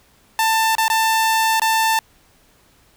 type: tone with dropouts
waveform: sawtooth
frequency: 890 Hz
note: A5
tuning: 20 cents sharp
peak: -11 dBFS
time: 0.39-1.99 s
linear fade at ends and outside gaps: 1 ms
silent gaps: 0.752-0.782 / 0.881-0.9 / 1.597-1.618 s
effects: pink hiss -55 dBFS RMS until 2.96 s